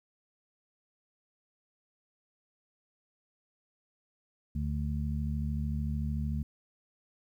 harmonic tone, 73.42 Hz, D2, in tune, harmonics 1 / 2 / 3, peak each -32 / -35 / -37 dBFS, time 4.55-6.43 s, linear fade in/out 5 ms, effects 11-bit

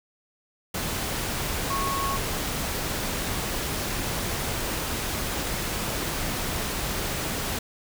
sine tone in noise, 1099 Hz, C#6, 15 cents flat, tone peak -27 dBFS, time 1.7-2.17 s, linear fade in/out 5 ms, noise pink, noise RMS -29 dBFS, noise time 0.74-7.59 s, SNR -1 dB, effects none

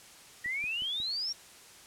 sine exponential sweep, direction up, 1888 to 5660 Hz, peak -31 dBFS, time 0.44-1.33 s, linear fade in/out 10 ms
click train, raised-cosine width 3 ms, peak -38 dBFS, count 4, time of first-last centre 0.46-1.002 s, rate 5.54 Hz
effects white hiss -53 dBFS RMS until 1.86 s + low-pass 10000 Hz 12 dB/octave

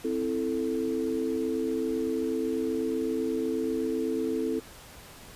sine chord, A minor, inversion first, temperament equal, 261.6 / 329.6 / 440 Hz, C4 / E4 / A4, 0 / 0 / 0 cents, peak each -31 / -31 / -30 dBFS, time 0.04-4.6 s, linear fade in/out 10 ms, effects pink hiss -48 dBFS RMS until 5.35 s + resampled to 32000 Hz

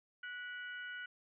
harmonic tone with a mistuned harmonic, 490.5 Hz, B4, 12 cents flat, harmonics 3 / 4 / 5 / 6, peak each -43 / -54 / -59 / -53 dBFS, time 0.23-1.06 s, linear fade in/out 5 ms, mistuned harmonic 5, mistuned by -110 cents, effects none

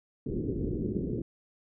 white low-pass noise, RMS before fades -32 dBFS, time 0.26-1.22 s, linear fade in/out 5 ms, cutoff 410 Hz, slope 48 dB/octave, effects none

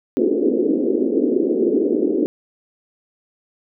pink band-pass noise, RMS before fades -18 dBFS, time 0.17-2.26 s, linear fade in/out 0 ms, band 250 to 460 Hz, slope 48 dB/octave, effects none

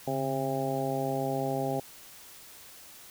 harmonic tone with a mistuned harmonic, 133.9 Hz, C3, 40 cents sharp, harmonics 1 / 2 / 3 / 4 / 5 / 6, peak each -35 / -35 / -35 / -35 / -35 / -35 dBFS, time 0.07-1.8 s, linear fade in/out 5 ms, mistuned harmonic 1, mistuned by +77 cents, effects white hiss -50 dBFS RMS until 3.1 s

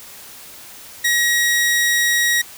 sawtooth tone, 1900 Hz, A#6, 33 cents sharp, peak -11 dBFS, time 1.04-2.42 s, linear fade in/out 10 ms, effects white hiss -39 dBFS RMS until 2.57 s

